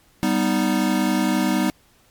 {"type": "chord", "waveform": "square", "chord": "G augmented", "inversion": "none", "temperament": "equal", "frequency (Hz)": [196, 246.9, 311.1], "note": ["G3", "B3", "D#4"], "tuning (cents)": [0, 0, 0], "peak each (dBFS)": -23, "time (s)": [0.23, 1.7], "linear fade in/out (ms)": 0, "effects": ["pink hiss -57 dBFS RMS until 2.1 s", "MP3 96 kbps"]}